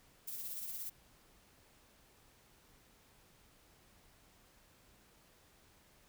violet noise with tremolo, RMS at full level -42 dBFS, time 0.27-0.9 s, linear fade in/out 10 ms, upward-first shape sine, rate 17 Hz, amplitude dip 35%, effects pink hiss -66 dBFS RMS until 6.08 s

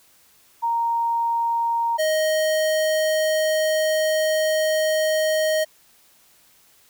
sine / square tone pair in turn, 930 / 625.2 Hz, A#5 / D#5, -4 / +8 cents, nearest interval perfect fifth, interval 688 cents, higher first, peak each -19 / -19 dBFS, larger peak neither, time 0.62-1.98 / 1.98-5.65 s, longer second, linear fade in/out 20 ms, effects white hiss -56 dBFS RMS until 6.89 s

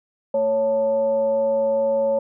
sine tone with frequency modulation, 554.4 Hz, C#5, in tune, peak -17 dBFS, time 0.34-2.19 s, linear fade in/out 5 ms, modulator 330 Hz, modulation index 0.35, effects none

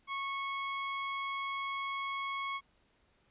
25% pulse tone, 1100 Hz, C#6, 14 cents flat, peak -31 dBFS, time 0.07-2.61 s, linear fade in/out 50 ms, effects pink hiss -71 dBFS RMS until 3.3 s + resampled to 8000 Hz

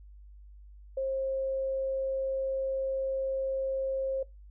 sine tone, 534 Hz, C5, 35 cents sharp, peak -28 dBFS, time 0.97-4.23 s, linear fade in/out 5 ms, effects noise-tail reverb RT60 0.2 s tail -22 dB re dry + added 50 Hz sine -48 dBFS peak until 4.5 s

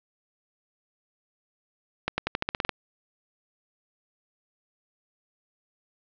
accelerating click train, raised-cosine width 0.3 ms, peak -9 dBFS, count 10, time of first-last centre 2.08-2.693 s, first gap 100 ms, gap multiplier 0.9, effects low-pass 5000 Hz 12 dB/octave

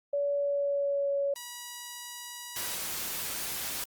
sine tone with pitch glide, 570 to 560.9 Hz, C#5 to C#5, +48 to +20 cents, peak -26 dBFS, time 0.13-1.34 s, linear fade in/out 5 ms, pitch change -28 cents, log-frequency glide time 0.34-1.11 s
5% pulse tone, 968 Hz, B5, 35 cents flat, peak -28 dBFS, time 1.36-2.75 s, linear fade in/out 0 ms
white noise, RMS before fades -35 dBFS, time 2.56-3.84 s, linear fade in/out 2 ms
effects Opus 32 kbps

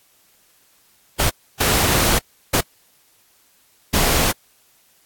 pink noise bursts at uneven times, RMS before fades -17 dBFS, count 4, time 1.19-1.3 / 1.6-2.19 / 2.53-2.61 / 3.93-4.32 s, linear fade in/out 10 ms, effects white hiss -57 dBFS RMS until 5.05 s + AAC 64 kbps

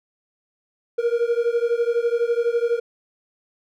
triangle beating tone pair, 466.2 / 478.2 Hz, A#4 / A#4, 0 / +44 cents, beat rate 12 Hz, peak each -19 / -20 dBFS, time 0.98-2.8 s, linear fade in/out 10 ms, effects none

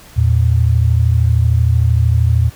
sine tone pair together, 81.84 / 114.9 Hz, E2 / A#2, -12 / -25 cents, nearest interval tritone, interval 587 cents, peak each -12 dBFS, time 0.16-2.5 s, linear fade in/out 20 ms, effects pink hiss -41 dBFS RMS until 2.55 s

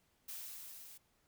blue noise with level ramp, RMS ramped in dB -45 to -55 dBFS, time 0.28-0.98 s, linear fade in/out 10 ms, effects pink hiss -75 dBFS RMS until 1.27 s

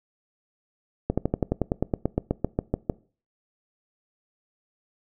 slowing click train, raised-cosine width 2 ms, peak -9 dBFS, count 17, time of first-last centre 1.1-2.898 s, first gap 76 ms, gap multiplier 1.05, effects noise-tail reverb RT60 0.4 s tail -22 dB re dry

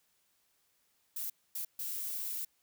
violet noise bursts at uneven times, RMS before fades -38 dBFS, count 3, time 1.16-1.3 / 1.55-1.65 / 1.79-2.45 s, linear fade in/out 5 ms, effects white hiss -74 dBFS RMS until 2.62 s

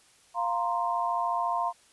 sine chord, F suspended fourth, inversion none, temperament equal, 698.5 / 932.3 / 1046.5 Hz, F5 / Bb5 / C6, 0 / 0 / 0 cents, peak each -30 dBFS, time 0.34-1.73 s, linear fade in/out 50 ms, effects white hiss -60 dBFS RMS until 1.92 s + resampled to 24000 Hz

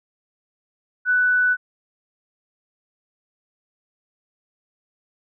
sine tone, 1490 Hz, F#6, 12 cents sharp, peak -15 dBFS, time 1.05-1.57 s, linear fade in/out 50 ms, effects none

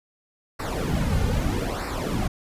brown noise with flanger, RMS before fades -25 dBFS, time 0.59-2.28 s, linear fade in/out 10 ms, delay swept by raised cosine 0.3 to 3.1 ms, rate 0.79 Hz, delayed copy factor -0.75, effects resampled to 32000 Hz

